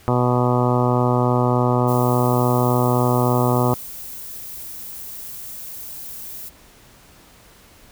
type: harmonic tone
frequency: 123.47 Hz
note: B2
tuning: in tune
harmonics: 1 / 2 / 3 / 4 / 5 / 6 / 7 / 8 / 9 / 10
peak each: -19 / -22 / -24 / -25 / -26 / -27 / -27 / -28 / -29 / -29 dBFS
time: 0.08-3.74 s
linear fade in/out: 0 ms
type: noise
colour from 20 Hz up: violet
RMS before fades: -34 dBFS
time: 1.87-6.5 s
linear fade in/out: 20 ms
effects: pink hiss -49 dBFS RMS until 7.91 s